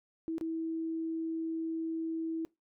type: tone with dropouts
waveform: sine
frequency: 325.2 Hz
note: E4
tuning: 23 cents flat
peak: -32 dBFS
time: 0.28-2.45 s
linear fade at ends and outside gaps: 0 ms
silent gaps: 0.382-0.411 s
effects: noise-tail reverb RT60 0.2 s tail -22 dB re dry